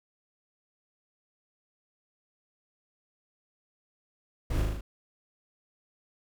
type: noise with echo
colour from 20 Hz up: brown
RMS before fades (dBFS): -29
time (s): 4.5-4.62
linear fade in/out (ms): 5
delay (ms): 38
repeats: 5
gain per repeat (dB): -2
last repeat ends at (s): 4.81
effects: none